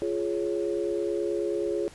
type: chord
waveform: sine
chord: Db major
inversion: first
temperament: just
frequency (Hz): 346.5 / 415.8 / 554.4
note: F4 / Ab4 / Db5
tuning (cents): -14 / +2 / 0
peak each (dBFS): -29 / -29 / -33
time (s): 0.02-1.88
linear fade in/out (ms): 0
effects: pink hiss -50 dBFS RMS until 1.94 s + resampled to 24000 Hz